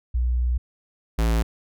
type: tone pair in turn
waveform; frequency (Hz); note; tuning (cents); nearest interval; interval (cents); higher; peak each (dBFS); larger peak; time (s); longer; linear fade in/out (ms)
sine / square; 61 / 55.94; B1 / A1; -21 / +29; minor second; 150; first; -19; neither; 0.14-0.58 / 1.18-1.43; first; 10
effects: none